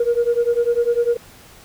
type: beating tone pair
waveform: sine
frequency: 469.2 / 479.2 Hz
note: A#4 / A#4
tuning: +11 / +48 cents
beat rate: 10 Hz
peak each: -17 dBFS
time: 0-1.17 s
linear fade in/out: 5 ms
effects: tanh soft clip ceiling -10 dBFS + pink hiss -45 dBFS RMS until 1.64 s